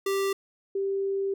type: tone pair in turn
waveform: square / sine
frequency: 392 / 392 Hz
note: G4 / G4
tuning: 0 / 0 cents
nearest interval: unison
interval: 0 cents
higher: neither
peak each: -25 dBFS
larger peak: neither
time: 0.06-0.33 / 0.75-1.34 s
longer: second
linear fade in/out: 5 ms
effects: none

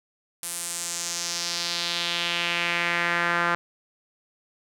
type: tone with band-pass filter sweep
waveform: sawtooth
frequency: 172.2 Hz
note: F3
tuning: 24 cents flat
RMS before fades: -27 dBFS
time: 0.43-3.55 s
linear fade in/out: 0 ms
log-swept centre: 10000 to 1400 Hz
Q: 2.3
effects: none

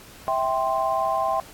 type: chord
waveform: sine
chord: C major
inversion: first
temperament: just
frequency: 654.1 / 784.9 / 1046.5 Hz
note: E5 / G5 / C6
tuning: -14 / +2 / 0 cents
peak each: -25 dBFS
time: 0.28-1.4 s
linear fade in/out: 0 ms
effects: pink hiss -46 dBFS RMS until 1.53 s + AAC 64 kbps

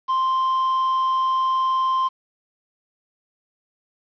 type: tone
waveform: triangle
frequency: 1046.5 Hz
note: C6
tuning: in tune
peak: -16 dBFS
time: 0.08-2.09 s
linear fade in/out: 20 ms
effects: resampled to 11025 Hz + 8-bit

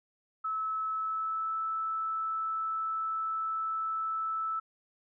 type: tone with pitch glide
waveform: sine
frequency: 1300 to 1313.6 Hz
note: E6 to E6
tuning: -24 to -6 cents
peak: -30 dBFS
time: 0.44-4.6 s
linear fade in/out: 10 ms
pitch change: +18 cents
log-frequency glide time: 0.91-1.56 s
effects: none

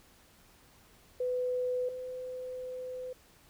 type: tone pair in turn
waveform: sine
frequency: 500 / 506.7 Hz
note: B4 / B4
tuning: +21 / +44 cents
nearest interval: unison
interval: 23 cents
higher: second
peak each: -29 / -37 dBFS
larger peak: first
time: 1.2-1.89 / 1.89-3.13 s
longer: second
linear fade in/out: 5 ms
effects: pink hiss -61 dBFS RMS until 3.49 s

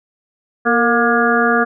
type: harmonic tone with a mistuned harmonic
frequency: 237.4 Hz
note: A#3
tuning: 32 cents sharp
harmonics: 1 / 2 / 3 / 5 / 6 / 7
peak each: -18 / -18 / -19 / -19 / -18 / -19 dBFS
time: 0.65-1.65 s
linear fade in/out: 20 ms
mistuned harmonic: 2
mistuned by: -52 cents
effects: none

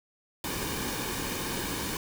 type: noise with comb filter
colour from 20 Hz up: pink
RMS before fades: -33 dBFS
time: 0.44-1.97 s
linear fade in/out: 2 ms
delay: 1.5 ms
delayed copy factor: -0.55
effects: none

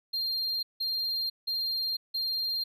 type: tone bursts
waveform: triangle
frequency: 4194 Hz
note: C8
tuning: 3 cents sharp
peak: -27 dBFS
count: 4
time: 0.13-2.64 s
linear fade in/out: 10 ms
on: 500 ms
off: 170 ms
effects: none

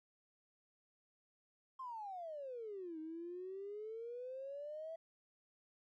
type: exponential two-way sweep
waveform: triangle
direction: down then up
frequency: 1072 to 311.1 to 661 Hz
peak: -40 dBFS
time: 1.79-4.96 s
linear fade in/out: 10 ms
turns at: 2.99 s
effects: tanh soft clip ceiling -42 dBFS

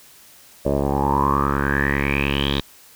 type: tone with low-pass filter sweep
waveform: 10% pulse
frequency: 69.9 Hz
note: C#2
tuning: 15 cents sharp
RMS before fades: -20 dBFS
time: 0.65-2.61 s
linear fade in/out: 10 ms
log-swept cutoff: 590 to 3700 Hz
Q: 9.3
effects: white hiss -48 dBFS RMS until 2.95 s

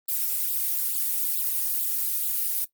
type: noise with flanger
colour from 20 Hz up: violet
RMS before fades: -26 dBFS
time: 0.08-2.65 s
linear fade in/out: 10 ms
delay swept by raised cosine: 0.24 to 2.34 ms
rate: 2.3 Hz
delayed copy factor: +0.8
effects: noise-tail reverb RT60 0.1 s tail -18 dB re dry + Opus 32 kbps

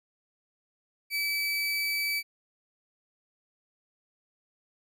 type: tone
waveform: 30% pulse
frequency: 2301 Hz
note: D7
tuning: 36 cents flat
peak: -25 dBFS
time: 1.1-2.23 s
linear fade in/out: 50 ms
effects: none

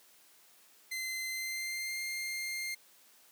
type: tone with pitch glide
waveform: sawtooth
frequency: 2066 to 2111 Hz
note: C7 to C7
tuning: -22 to +15 cents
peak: -32 dBFS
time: 0.91-2.75 s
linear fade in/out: 10 ms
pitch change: +37 cents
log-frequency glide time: 1.29-2.01 s
effects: white hiss -62 dBFS RMS until 3.31 s + high-pass 200 Hz 12 dB/octave

